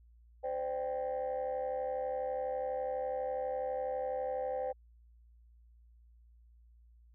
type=chord; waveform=sine; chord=C suspended second; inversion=none; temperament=equal with one note detuned; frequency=515.2 / 587.3 / 784 Hz; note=C5 / D5 / G5; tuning=-27 / 0 / 0 cents; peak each=-34 / -39 / -38 dBFS; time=0.43-4.73 s; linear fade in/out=20 ms; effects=tanh soft clip ceiling -28 dBFS + added 58 Hz sine -58 dBFS peak until 7.14 s